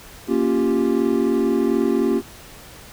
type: chord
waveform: triangle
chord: G half-diminished seventh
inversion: first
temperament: equal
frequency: 233.1 / 277.2 / 349.2 / 392 Hz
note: Bb3 / Db4 / F4 / G4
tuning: 0 / 0 / 0 / 0 cents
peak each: -20 dBFS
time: 0.27-2.22 s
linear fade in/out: 50 ms
effects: pink hiss -42 dBFS RMS until 2.92 s